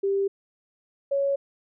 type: tone pair in turn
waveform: sine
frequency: 394.2 / 556.3 Hz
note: G4 / C#5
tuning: +10 / +6 cents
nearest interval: tritone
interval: 596 cents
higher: second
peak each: -21 dBFS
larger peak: neither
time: 0.03-0.28 / 1.11-1.36 s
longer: neither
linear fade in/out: 10 ms
effects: none